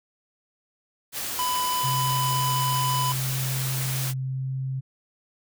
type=noise; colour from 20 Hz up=white; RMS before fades=-31 dBFS; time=1.12-4.14 s; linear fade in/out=50 ms
type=tone; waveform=square; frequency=999 Hz; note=B5; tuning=20 cents sharp; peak=-25 dBFS; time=1.39-3.12 s; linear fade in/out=0 ms
type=tone with pitch glide; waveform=sine; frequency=131.3 to 132.37 Hz; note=C3 to C3; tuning=+6 to +20 cents; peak=-26 dBFS; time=1.83-4.81 s; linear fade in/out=20 ms; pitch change=+14 cents; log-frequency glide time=4.21-4.55 s
effects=none